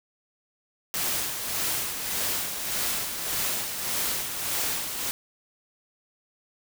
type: noise with tremolo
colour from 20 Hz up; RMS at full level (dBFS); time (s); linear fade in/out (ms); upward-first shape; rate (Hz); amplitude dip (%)
white; -27; 0.94-5.11; 0; sine; 1.7; 50
effects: none